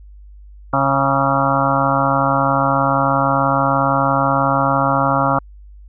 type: harmonic tone with a mistuned harmonic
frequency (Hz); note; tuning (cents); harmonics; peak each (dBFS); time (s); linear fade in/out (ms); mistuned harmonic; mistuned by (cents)
136.9; C#3; -21; 1 / 2 / 4 / 5 / 6 / 7 / 8 / 9 / 10; -22 / -22 / -22 / -22 / -22 / -22 / -22 / -22 / -22; 0.73-5.39; 5; 8; +41
effects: added 50 Hz sine -37 dBFS peak until 5.88 s